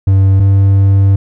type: tone pair in turn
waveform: triangle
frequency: 96.7 / 97.99 Hz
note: G2 / G2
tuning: -23 / 0 cents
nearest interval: unison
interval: 23 cents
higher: second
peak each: -3 dBFS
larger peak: neither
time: 0.07-0.4 / 0.4-1.16 s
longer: second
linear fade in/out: 5 ms
effects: none